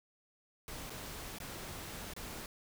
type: noise with dropouts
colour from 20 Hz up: pink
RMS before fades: -45 dBFS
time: 0.68-2.46 s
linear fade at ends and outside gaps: 1 ms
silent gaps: 0.897-0.903 / 1.385-1.401 / 2.136-2.164 s
effects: none